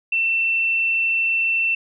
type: tone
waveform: sine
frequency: 2687 Hz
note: E7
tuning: 33 cents sharp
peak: -17 dBFS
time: 0.12-1.75 s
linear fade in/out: 5 ms
effects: none